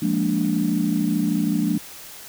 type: chord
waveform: sine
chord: Bb dominant seventh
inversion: second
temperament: equal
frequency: 174.61 / 207.7 / 233.1 / 293.7 Hz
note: F3 / Ab3 / Bb3 / D4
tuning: 0 / 0 / 0 / 0 cents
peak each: -24 / -23 / -25 / -23 dBFS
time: 0.02-1.78 s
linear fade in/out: 5 ms
effects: tanh soft clip ceiling -9 dBFS + white hiss -40 dBFS RMS until 2.28 s